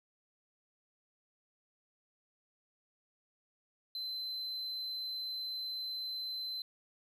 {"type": "tone", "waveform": "triangle", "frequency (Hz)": 4064, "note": "B7", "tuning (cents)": 49, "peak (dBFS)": -36, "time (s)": [3.95, 6.62], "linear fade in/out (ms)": 2, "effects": []}